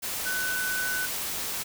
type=tone in noise; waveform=sine; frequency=1500 Hz; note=F#6; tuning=23 cents sharp; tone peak=-28 dBFS; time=0.25-1.07 s; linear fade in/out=20 ms; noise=white; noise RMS=-32 dBFS; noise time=0.02-1.64 s; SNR=+1 dB; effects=none